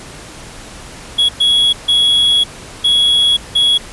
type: tone bursts at uneven times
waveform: triangle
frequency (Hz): 3345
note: G#7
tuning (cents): +12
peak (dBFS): -7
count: 5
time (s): 1.18-1.29 / 1.4-1.73 / 1.88-2.44 / 2.84-3.37 / 3.55-3.78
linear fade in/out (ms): 10
effects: pink hiss -33 dBFS RMS until 3.92 s + resampled to 24000 Hz